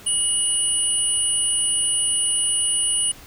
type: tone pair together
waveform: sine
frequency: 2927 / 9420 Hz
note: F#7 / D9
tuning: -19 / +4 cents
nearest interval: octave + minor sixth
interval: 2023 cents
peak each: -25 / -19 dBFS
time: 0.06-3.12 s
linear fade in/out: 10 ms
effects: pink hiss -44 dBFS RMS until 3.26 s